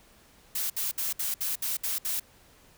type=noise bursts; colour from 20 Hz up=blue; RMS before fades=-30 dBFS; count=8; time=0.55-2.198 s; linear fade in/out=5 ms; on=150 ms; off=64 ms; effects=pink hiss -58 dBFS RMS until 2.77 s